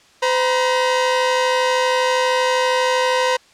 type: tone pair together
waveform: sawtooth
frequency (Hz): 510.8 / 949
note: C5 / A#5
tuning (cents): -42 / +31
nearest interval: major seventh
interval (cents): 1073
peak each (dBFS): -13 / -16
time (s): 0.22-3.37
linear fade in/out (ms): 10
effects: white hiss -51 dBFS RMS until 3.53 s + low-pass 6000 Hz 12 dB/octave